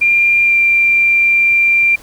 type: tone with pitch glide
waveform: sine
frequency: 2391 to 2372 Hz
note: D7 to D7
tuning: +30 to +17 cents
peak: -8 dBFS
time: 0.01-1.96 s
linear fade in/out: 10 ms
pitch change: -13 cents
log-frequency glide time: 0.44-0.54 s
effects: pink hiss -40 dBFS RMS until 2.02 s